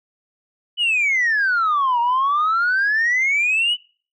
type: exponential two-way sweep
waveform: sine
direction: down then up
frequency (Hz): 3003 to 932.3 to 3003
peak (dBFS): -14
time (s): 0.77-3.77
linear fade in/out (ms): 50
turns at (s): 2
effects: noise-tail reverb RT60 0.4 s tail -24 dB re dry + tanh soft clip ceiling -13 dBFS